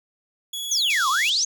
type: tone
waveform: sawtooth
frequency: 3371 Hz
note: G#7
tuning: 25 cents sharp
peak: -25 dBFS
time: 0.53-1.3 s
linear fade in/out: 5 ms
type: exponential two-way sweep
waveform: sine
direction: down then up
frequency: 6750 to 1011 to 6750 Hz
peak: -19 dBFS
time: 0.71-1.45 s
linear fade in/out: 5 ms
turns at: 1.09 s
type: band-pass noise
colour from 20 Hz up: pink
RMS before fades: -32 dBFS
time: 0.9-1.44 s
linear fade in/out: 2 ms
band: 3500 to 7500 Hz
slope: 48 dB/octave
effects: none